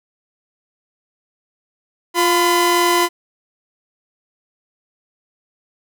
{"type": "tone pair together", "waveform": "sawtooth", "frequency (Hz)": [350.3, 1008], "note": ["F4", "B5"], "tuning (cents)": [5, 35], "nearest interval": "octave + tritone", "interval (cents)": 1830, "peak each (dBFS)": -12, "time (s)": [2.14, 3.09], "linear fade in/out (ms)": 50, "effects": []}